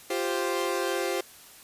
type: chord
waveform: sawtooth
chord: F suspended second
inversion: none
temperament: equal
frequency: 349.2 / 392 / 523.3 Hz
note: F4 / G4 / C5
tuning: 0 / 0 / 0 cents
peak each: -27 dBFS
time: 0.1-1.21 s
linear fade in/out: 5 ms
effects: white hiss -50 dBFS RMS until 1.63 s + resampled to 32000 Hz